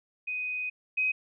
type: tone pair in turn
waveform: sine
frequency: 2499 / 2521 Hz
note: D#7 / D#7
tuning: +7 / +22 cents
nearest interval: unison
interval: 15 cents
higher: second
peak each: -30 / -24 dBFS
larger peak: second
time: 0.27-0.7 / 0.97-1.12 s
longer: first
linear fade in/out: 10 ms
effects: none